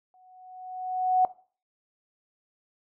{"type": "tone with exponential growth", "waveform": "sine", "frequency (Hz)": 740, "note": "F#5", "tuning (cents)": 0, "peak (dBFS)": -16, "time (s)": [0.14, 1.25], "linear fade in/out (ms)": 1, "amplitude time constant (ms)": 240, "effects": ["noise-tail reverb RT60 0.4 s tail -18 dB re dry"]}